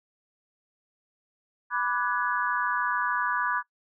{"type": "chord", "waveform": "sine", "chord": "G# half-diminished seventh", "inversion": "first", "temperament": "equal with one note detuned", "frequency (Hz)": [987.8, 1174.7, 1480, 1683.4], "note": ["B5", "D6", "F#6", "G#6"], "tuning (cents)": [0, 0, 0, 23], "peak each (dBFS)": -30, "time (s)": [1.7, 3.63], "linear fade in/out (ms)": 50, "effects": ["noise-tail reverb RT60 0.1 s tail -21 dB re dry"]}